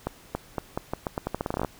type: accelerating click train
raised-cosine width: 1 ms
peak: -13 dBFS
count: 18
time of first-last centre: 0.07-1.648 s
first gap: 280 ms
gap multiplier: 0.83
effects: pink hiss -52 dBFS RMS until 1.79 s